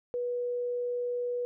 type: tone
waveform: sine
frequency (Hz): 487.7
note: B4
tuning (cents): -22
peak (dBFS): -29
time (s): 0.14-1.45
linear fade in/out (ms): 0
effects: none